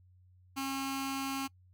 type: tone with notch filter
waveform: 15% pulse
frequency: 271 Hz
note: C#4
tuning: 39 cents flat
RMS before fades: -36 dBFS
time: 0.56-1.48 s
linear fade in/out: 20 ms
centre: 550 Hz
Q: 0.95
effects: noise-tail reverb RT60 0.1 s tail -24 dB re dry + added 91 Hz sine -59 dBFS peak until 1.73 s